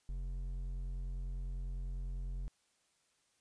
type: tone with hard clipping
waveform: triangle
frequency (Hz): 45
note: F#1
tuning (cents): -47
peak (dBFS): -39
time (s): 0.09-2.48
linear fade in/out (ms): 0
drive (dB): 10
effects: white hiss -75 dBFS RMS until 3.4 s + resampled to 22050 Hz